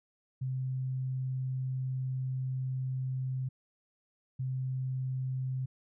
sine tone pair in turn, 130.1 / 130.1 Hz, C3 / C3, -9 / -9 cents, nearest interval unison, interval 0 cents, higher neither, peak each -31 / -31 dBFS, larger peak neither, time 0.41-3.49 / 4.39-5.66 s, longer first, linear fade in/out 10 ms, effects none

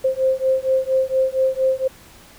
sine beating tone pair, 523.3 / 527.6 Hz, C5 / C5, 0 / +14 cents, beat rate 4.3 Hz, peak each -19 dBFS, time 0.04-1.88 s, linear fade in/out 10 ms, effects pink hiss -46 dBFS RMS until 2.38 s

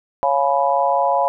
sine chord, C# dominant seventh, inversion none, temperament equal with one note detuned, 554.4 / 698.5 / 843.2 / 987.8 Hz, C#5 / E#5 / G#5 / B5, 0 / 0 / +26 / 0 cents, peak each -20 dBFS, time 0.23-1.28 s, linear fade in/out 0 ms, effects none

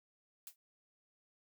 blue noise with exponential decay, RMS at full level -44 dBFS, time 0.47-0.56 s, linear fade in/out 1 ms, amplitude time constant 19 ms, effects none

